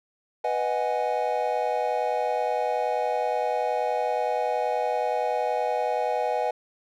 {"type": "chord", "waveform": "triangle", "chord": "G# minor seventh", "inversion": "first", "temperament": "equal", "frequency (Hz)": [493.9, 622.3, 740, 830.6], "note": ["B4", "D#5", "F#5", "G#5"], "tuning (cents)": [0, 0, 0, 0], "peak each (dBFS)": -27, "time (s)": [0.44, 6.51], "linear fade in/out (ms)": 5, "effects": []}